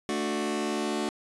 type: chord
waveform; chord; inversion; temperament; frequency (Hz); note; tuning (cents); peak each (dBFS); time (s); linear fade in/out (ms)
sawtooth; D major; second; just; 220.2 / 293.7 / 367.1; A3 / D4 / F#4; +2 / 0 / -14; -28; 0.09-1.09; 0
effects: resampled to 24000 Hz